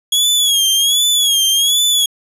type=tone with vibrato; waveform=sawtooth; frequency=3322 Hz; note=G#7; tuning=in tune; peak=-8 dBFS; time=0.12-2.06 s; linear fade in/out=5 ms; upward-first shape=sine; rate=1.3 Hz; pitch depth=89 cents each way; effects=resampled to 32000 Hz

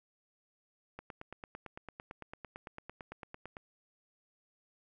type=click train; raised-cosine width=0.5 ms; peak=-29 dBFS; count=24; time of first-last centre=0.99-3.568 s; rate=8.92 Hz; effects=none

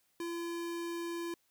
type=tone; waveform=square; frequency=340.2 Hz; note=F4; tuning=45 cents flat; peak=-37 dBFS; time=0.2-1.34 s; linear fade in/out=2 ms; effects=white hiss -74 dBFS RMS until 1.5 s

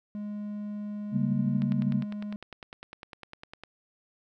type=tone; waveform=triangle; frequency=207.7 Hz; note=G#3; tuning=in tune; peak=-31 dBFS; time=0.15-2.36 s; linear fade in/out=0 ms
type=chord; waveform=sine; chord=G diminished; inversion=second; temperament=equal with one note detuned; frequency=138.59 / 195.21 / 233.1 Hz; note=Db3 / G3 / Bb3; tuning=0 / -7 / 0 cents; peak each=-29 dBFS; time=1.11-2.05 s; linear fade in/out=50 ms
type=click train; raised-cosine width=0.3 ms; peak=-26 dBFS; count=21; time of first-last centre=1.62-3.636 s; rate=9.92 Hz
effects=none

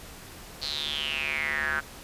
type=tone with band-pass filter sweep; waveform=square; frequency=73.42 Hz; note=D2; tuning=in tune; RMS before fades=-30 dBFS; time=0.61-1.81 s; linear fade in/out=20 ms; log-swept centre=4400 to 1500 Hz; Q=8.5; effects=pink hiss -45 dBFS RMS until 2.03 s + resampled to 32000 Hz

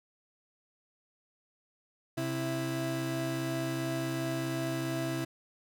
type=tone pair together; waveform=30% pulse; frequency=132.4 / 329.6 Hz; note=C3 / E4; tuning=+21 / 0 cents; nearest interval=octave + major third; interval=1579 cents; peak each=-32 / -31 dBFS; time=2.17-5.25 s; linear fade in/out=10 ms; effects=none

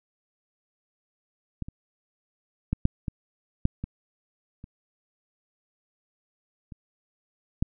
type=clicks; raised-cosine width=5 ms; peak=-18 / -26 / -12 / -7 / -17 / -8 / -19 / -29 / -28 / -11 dBFS; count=10; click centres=1.623 / 1.685 / 2.73 / 2.854 / 3.082 / 3.654 / 3.84 / 4.641 / 6.722 / 7.625 s; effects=none

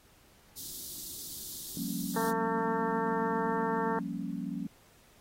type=band-stop noise; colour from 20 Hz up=white; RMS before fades=-42 dBFS; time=0.56-2.32 s; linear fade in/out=20 ms; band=380 to 3500 Hz; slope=48 dB/octave
type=chord; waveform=sine; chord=G half-diminished seventh; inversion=third; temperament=equal; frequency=174.61 / 196 / 233.1 / 277.2 Hz; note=F3 / G3 / Bb3 / Db4; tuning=0 / 0 / 0 / 0 cents; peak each=-39 dBFS; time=1.77-4.67 s; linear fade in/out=2 ms
type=harmonic tone; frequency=225.5 Hz; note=A3; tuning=43 cents sharp; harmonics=1 / 2 / 3 / 4 / 5 / 6 / 7 / 8; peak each=-42 / -33 / -42 / -33 / -39 / -41 / -43 / -43 dBFS; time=2.16-3.99 s; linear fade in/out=2 ms
effects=pink hiss -62 dBFS RMS until 5.2 s + AAC 48 kbps

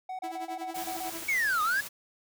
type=tone bursts; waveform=triangle; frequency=747 Hz; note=F#5; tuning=16 cents sharp; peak=-32 dBFS; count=8; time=0.09-1.1 s; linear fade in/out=5 ms; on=100 ms; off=30 ms
type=tone with tremolo; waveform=sawtooth; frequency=329.6 Hz; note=E4; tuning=in tune; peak=-33 dBFS; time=0.23-1.24 s; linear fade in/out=10 ms; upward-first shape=sine; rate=11 Hz; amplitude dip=80%
type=noise; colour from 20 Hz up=white; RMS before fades=-40 dBFS; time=0.74-1.89 s; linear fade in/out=20 ms
type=linear two-way sweep; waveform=triangle; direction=down then up; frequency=2275 to 1199 to 1712 Hz; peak=-23 dBFS; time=1.28-1.81 s; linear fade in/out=10 ms; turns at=1.62 s
effects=none

